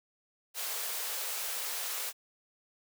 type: high-pass noise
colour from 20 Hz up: white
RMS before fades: -36 dBFS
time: 0.54-2.13 s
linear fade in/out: 50 ms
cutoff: 410 Hz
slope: 48 dB/octave
effects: none